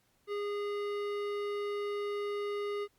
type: tone with hard clipping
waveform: sine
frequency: 410 Hz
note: G#4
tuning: 22 cents flat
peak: -35 dBFS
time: 0.27-2.88 s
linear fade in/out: 50 ms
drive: 15 dB
effects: pink hiss -72 dBFS RMS until 2.98 s + Opus 48 kbps